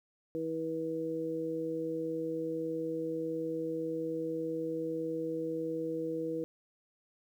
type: harmonic tone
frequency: 161.7 Hz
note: E3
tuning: 33 cents flat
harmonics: 1 / 2 / 3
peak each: -45 / -36 / -35 dBFS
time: 0.35-6.44 s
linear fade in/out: 0 ms
effects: 11-bit